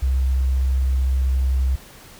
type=tone; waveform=sine; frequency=65.41 Hz; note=C2; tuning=in tune; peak=-16 dBFS; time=0.02-1.76 s; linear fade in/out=10 ms; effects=pink hiss -44 dBFS RMS until 2.19 s